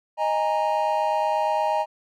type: chord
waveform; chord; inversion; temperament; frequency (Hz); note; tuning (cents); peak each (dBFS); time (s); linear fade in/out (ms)
triangle; D# suspended fourth; none; equal with one note detuned; 622.3 / 823.9 / 932.3; D#5 / G#5 / A#5; 0 / -14 / 0; -23; 0.17-1.86; 50
effects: none